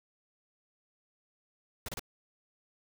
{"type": "noise bursts", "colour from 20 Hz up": "pink", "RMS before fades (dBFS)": -39, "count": 3, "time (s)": [1.86, 1.995], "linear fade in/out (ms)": 2, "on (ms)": 25, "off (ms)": 30, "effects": []}